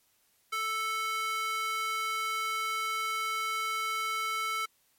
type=tone with high-pass filter; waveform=square; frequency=440 Hz; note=A4; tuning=in tune; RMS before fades=-32 dBFS; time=0.52-4.66 s; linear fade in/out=10 ms; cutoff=1600 Hz; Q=6.2; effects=white hiss -69 dBFS RMS until 4.98 s + MP3 64 kbps